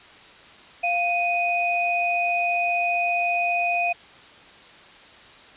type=tone pair together; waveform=sine; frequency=698.5 / 2491 Hz; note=F5 / D#7; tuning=0 / +1 cents; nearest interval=octave + minor seventh; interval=2201 cents; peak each=-23 dBFS; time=0.83-3.93 s; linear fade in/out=10 ms; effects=white hiss -47 dBFS RMS until 5.56 s + resampled to 8000 Hz